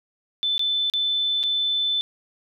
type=tone with dropouts; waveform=sine; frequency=3520 Hz; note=A7; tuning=in tune; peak=-20 dBFS; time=0.43-2.01 s; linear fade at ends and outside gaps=0 ms; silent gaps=0.58-0.594 / 0.899-0.937 / 1.431-1.437 s; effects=none